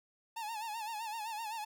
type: tone with vibrato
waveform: 45% pulse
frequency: 880 Hz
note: A5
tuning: in tune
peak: -38 dBFS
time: 0.36-1.65 s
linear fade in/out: 10 ms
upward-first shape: sine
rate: 7.8 Hz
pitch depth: 92 cents each way
effects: none